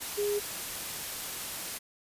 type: tone in noise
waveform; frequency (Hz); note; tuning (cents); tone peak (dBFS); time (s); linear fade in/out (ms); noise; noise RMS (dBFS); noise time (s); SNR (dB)
sine; 411.3; G#4; -17; -27; 0.17-0.4; 20; white; -37; 0-1.79; +7
effects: resampled to 32000 Hz